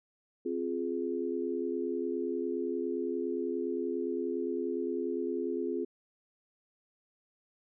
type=chord; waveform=sine; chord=F minor; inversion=second; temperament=just; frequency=261.9 / 349.2 / 419.1 Hz; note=C4 / F4 / Ab4; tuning=+2 / 0 / +16 cents; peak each=-36 / -34 / -35 dBFS; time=0.45-5.85 s; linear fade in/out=10 ms; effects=none